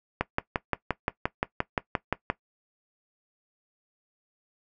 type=click train; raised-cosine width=0.5 ms; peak=-9 dBFS; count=13; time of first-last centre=0.21-2.301 s; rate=5.74 Hz; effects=noise-tail reverb RT60 0.1 s tail -18 dB re dry